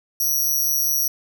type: tone with amplitude modulation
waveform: 5% pulse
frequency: 5780 Hz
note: F#8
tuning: 41 cents flat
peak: -9 dBFS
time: 0.2-1.08 s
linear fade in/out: 5 ms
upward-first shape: sine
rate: 145 Hz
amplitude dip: 85%
effects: none

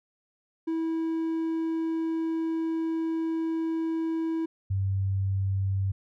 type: tone pair in turn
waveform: triangle / sine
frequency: 325.4 / 96.93 Hz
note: E4 / G2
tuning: -22 / -19 cents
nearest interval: octave + major sixth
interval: 2097 cents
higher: first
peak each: -24 dBFS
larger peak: neither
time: 0.67-4.46 / 4.7-5.92 s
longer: first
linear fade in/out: 10 ms
effects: none

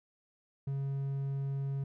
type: tone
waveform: triangle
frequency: 137.7 Hz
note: C#3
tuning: 11 cents flat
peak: -30 dBFS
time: 0.67-1.84 s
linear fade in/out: 5 ms
effects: none

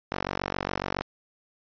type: tone with band-pass filter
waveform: sawtooth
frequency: 47.23 Hz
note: F#1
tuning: 36 cents sharp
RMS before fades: -32 dBFS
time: 0.11-1.02 s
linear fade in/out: 0 ms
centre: 1200 Hz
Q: 0.58
effects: resampled to 11025 Hz + 8-bit

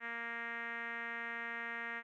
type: tone with low-pass filter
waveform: 5% pulse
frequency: 233.1 Hz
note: A#3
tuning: in tune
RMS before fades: -42 dBFS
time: 0-2.03 s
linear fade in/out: 50 ms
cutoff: 1900 Hz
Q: 4.6
effects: none

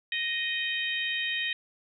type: harmonic tone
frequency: 622.3 Hz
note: D#5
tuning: in tune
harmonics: 3 / 4 / 5 / 6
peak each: -32 / -33 / -34 / -35 dBFS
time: 0.12-1.53 s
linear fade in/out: 2 ms
effects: none

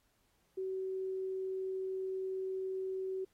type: tone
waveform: sine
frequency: 378.8 Hz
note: F#4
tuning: 41 cents sharp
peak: -35 dBFS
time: 0.57-3.25 s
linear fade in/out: 10 ms
effects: pink hiss -75 dBFS RMS until 3.33 s + AAC 48 kbps

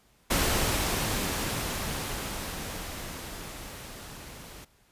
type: noise with level ramp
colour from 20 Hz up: pink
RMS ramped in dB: -25 to -46 dBFS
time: 0.3-4.65 s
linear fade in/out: 10 ms
effects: pink hiss -64 dBFS RMS until 4.91 s + resampled to 32000 Hz

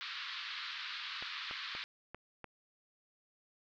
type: band-pass noise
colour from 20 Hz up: white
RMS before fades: -43 dBFS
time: 0.01-1.84 s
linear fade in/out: 0 ms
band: 1100 to 4400 Hz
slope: 48 dB/octave
type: clicks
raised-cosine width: 0.5 ms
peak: -30 dBFS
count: 5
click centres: 1.225 / 1.511 / 1.751 / 2.146 / 2.443 s
effects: none

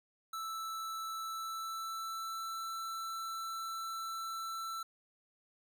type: tone with pitch glide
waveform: square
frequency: 1318.5 to 1333.8 Hz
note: E6 to E6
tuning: 0 to +20 cents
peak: -39 dBFS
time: 0.33-4.83 s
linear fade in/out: 5 ms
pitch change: +20 cents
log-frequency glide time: 1.2-2.61 s
effects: none

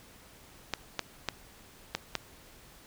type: clicks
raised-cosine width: 0.2 ms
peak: -12 dBFS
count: 5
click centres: 0.737 / 0.993 / 1.287 / 1.95 / 2.153 s
effects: pink hiss -55 dBFS RMS until 2.86 s

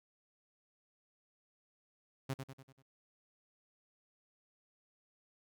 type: tone with echo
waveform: sawtooth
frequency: 134.2 Hz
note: C3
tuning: 44 cents sharp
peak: -31 dBFS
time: 2.29-2.34 s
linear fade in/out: 10 ms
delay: 97 ms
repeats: 5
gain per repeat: -6 dB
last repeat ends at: 2.825 s
effects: none

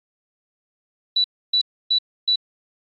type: tone bursts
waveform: sine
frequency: 3951 Hz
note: B7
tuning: in tune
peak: -15 dBFS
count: 4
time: 1.16-2.358 s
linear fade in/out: 5 ms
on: 82 ms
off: 290 ms
effects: AAC 48 kbps

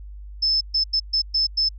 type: tone bursts at uneven times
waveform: sine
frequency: 5250 Hz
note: E8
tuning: 8 cents flat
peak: -17 dBFS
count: 6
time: 0.42-0.61 / 0.74-0.84 / 0.93-1 / 1.13-1.22 / 1.34-1.47 / 1.57-1.69 s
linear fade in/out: 10 ms
effects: added 50 Hz sine -35 dBFS peak until 1.78 s

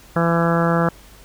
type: harmonic tone with a mistuned harmonic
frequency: 168.2 Hz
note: E3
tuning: 35 cents sharp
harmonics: 1 / 2 / 3 / 4 / 5 / 6 / 7 / 8 / 9 / 10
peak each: -18 / -25 / -22 / -25 / -28 / -29 / -27 / -25 / -32 / -30 dBFS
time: 0.16-0.89 s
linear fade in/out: 2 ms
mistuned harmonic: 10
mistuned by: -17 cents
effects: added 50 Hz sine -47 dBFS peak until 1.24 s + pink hiss -47 dBFS RMS until 1.24 s

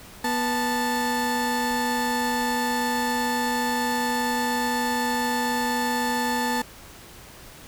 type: tone pair together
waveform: 30% pulse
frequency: 243.7 / 879 Hz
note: B3 / A5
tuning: -23 / -2 cents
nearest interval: octave + minor seventh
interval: 2221 cents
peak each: -24 / -22 dBFS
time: 0.24-6.62 s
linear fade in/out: 5 ms
effects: pink hiss -45 dBFS RMS until 7.67 s

